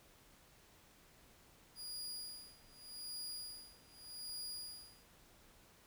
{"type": "tone with tremolo", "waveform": "sawtooth", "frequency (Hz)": 4869, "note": "D#8", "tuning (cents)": -38, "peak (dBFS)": -40, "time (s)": [1.75, 5.06], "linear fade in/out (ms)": 50, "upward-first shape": "sine", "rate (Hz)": 0.84, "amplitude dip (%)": 95, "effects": ["pink hiss -65 dBFS RMS until 5.86 s"]}